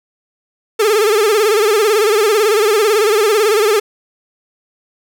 45% pulse tone with vibrato, 425.2 Hz, G#4, 41 cents sharp, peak -10 dBFS, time 0.79-3.8 s, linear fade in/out 10 ms, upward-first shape sine, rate 18 Hz, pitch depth 110 cents each way, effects none

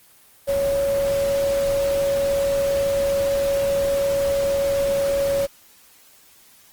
sine tone in noise, 557 Hz, C#5, 8 cents sharp, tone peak -18 dBFS, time 0.47-5.47 s, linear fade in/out 20 ms, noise pink, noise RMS -32 dBFS, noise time 0.47-5.47 s, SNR +11 dB, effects white hiss -52 dBFS RMS until 6.72 s + Opus 24 kbps

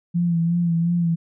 sine tone with vibrato, 170 Hz, F3, 46 cents flat, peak -17 dBFS, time 0.14-1.16 s, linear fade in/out 20 ms, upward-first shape sine, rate 2.8 Hz, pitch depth 40 cents each way, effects none

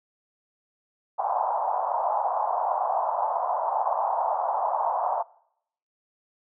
pink band-pass noise, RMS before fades -26 dBFS, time 1.18-5.23 s, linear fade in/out 20 ms, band 670 to 1000 Hz, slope 48 dB/octave, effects noise-tail reverb RT60 0.7 s tail -22 dB re dry

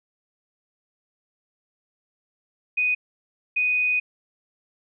sine tone bursts at uneven times, 2489 Hz, D#7, in tune, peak -19 dBFS, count 2, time 2.77-2.95 / 3.56-4 s, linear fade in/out 10 ms, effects none

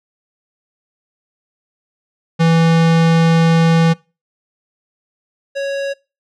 square tone pair in turn, 164.81 / 554.4 Hz, E3 / C#5, 0 / 0 cents, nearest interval octave + major sixth, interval 2100 cents, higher second, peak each -10 / -19 dBFS, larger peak first, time 2.39-3.94 / 5.55-5.94 s, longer first, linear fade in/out 20 ms, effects noise-tail reverb RT60 0.3 s tail -24 dB re dry + low-pass 5000 Hz 12 dB/octave

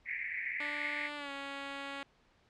white band-pass noise, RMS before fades -38 dBFS, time 0.05-1.1 s, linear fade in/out 50 ms, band 1800 to 2300 Hz, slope 96 dB/octave
5% pulse tone with pitch glide, 293.7 to 278 Hz, D4 to C#4, 0 to +5 cents, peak -28 dBFS, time 0.6-2.03 s, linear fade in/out 2 ms, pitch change -95 cents, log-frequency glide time 1.16-1.31 s
effects pink hiss -68 dBFS RMS until 2.49 s + low-pass 4000 Hz 12 dB/octave

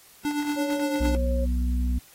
square tone with tremolo, 293.7 Hz, D4, in tune, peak -23 dBFS, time 0.25-1.15 s, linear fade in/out 0 ms, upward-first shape triangle, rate 8.9 Hz, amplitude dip 60%
sine tone with pitch glide, 560 to 540 Hz, C#5 to C#5, +18 to -45 cents, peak -29 dBFS, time 0.56-1.46 s, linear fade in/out 20 ms, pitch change -63 cents, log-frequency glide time 0.81-0.92 s
harmonic tone, 61.4 Hz, B1, 9 cents flat, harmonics 1 / 3 / 4, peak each -22 / -38 / -32 dBFS, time 1-1.99 s, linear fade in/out 10 ms
effects white hiss -53 dBFS RMS until 2.14 s + AAC 48 kbps

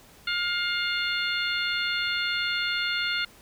harmonic tone with a mistuned harmonic, 707 Hz, F5, 21 cents sharp, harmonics 2 / 3 / 4 / 5 / 6, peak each -29 / -31 / -32 / -33 / -34 dBFS, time 0.27-3.25 s, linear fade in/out 5 ms, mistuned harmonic 6, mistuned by +18 cents, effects pink hiss -53 dBFS RMS until 3.41 s

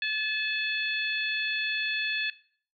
harmonic tone, 863 Hz, A5, 34 cents flat, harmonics 2 / 3 / 4 / 5, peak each -30 / -31 / -34 / -38 dBFS, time 0.02-2.3 s, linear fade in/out 2 ms, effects noise-tail reverb RT60 0.5 s tail -17 dB re dry

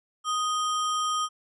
sine tone with sample-and-hold, 1244.5 Hz, D#6, in tune, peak -24 dBFS, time 0.24-1.29 s, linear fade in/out 50 ms, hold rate 4410 Hz, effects resampled to 24000 Hz

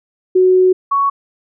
sine tone pair in turn, 370 / 1115.2 Hz, F#4 / C#6, 0 / +10 cents, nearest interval octave + perfect fifth, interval 1910 cents, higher second, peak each -7 / -11 dBFS, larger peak first, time 0.35-0.73 / 0.91-1.1 s, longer first, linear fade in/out 10 ms, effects none

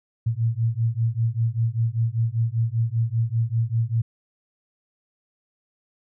sine beating tone pair, 112.2 / 117.3 Hz, A2 / A#2, +34 / +11 cents, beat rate 5.1 Hz, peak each -23 dBFS, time 0.26-4.02 s, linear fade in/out 10 ms, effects none

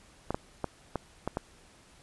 clicks, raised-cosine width 1 ms, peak -16 dBFS, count 6, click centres 0.306 / 0.345 / 0.643 / 0.957 / 1.276 / 1.371 s, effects pink hiss -58 dBFS RMS until 2.02 s + resampled to 24000 Hz

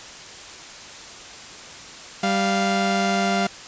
sawtooth tone pair together, 196 / 696.7 Hz, G3 / F5, 0 / -4 cents, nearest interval octave + minor seventh, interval 2196 cents, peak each -18 dBFS, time 2.23-3.47 s, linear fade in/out 5 ms, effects white hiss -39 dBFS RMS until 3.67 s + resampled to 16000 Hz

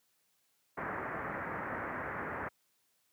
white low-pass noise, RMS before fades -39 dBFS, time 0.77-2.49 s, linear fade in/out 10 ms, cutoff 1900 Hz, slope 48 dB/octave, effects white hiss -75 dBFS RMS until 3.12 s + high-pass 80 Hz 12 dB/octave

